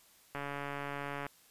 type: click train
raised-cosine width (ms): 0.5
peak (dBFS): -24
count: 131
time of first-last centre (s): 0.35-1.265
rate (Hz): 142
effects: white hiss -63 dBFS RMS until 1.5 s + resampled to 32000 Hz